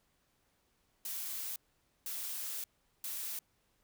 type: noise bursts at uneven times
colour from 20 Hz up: blue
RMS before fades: -40 dBFS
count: 3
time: 1.05-1.56 / 2.06-2.64 / 3.04-3.39 s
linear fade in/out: 2 ms
effects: pink hiss -75 dBFS RMS until 3.83 s